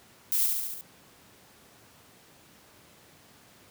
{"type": "noise with echo", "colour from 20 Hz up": "violet", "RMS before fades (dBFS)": -26, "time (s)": [0.32, 0.46], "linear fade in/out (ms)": 0, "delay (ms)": 70, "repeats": 5, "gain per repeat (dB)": -3, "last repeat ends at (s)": 0.81, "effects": ["pink hiss -56 dBFS RMS until 3.7 s", "high-pass 100 Hz 12 dB/octave"]}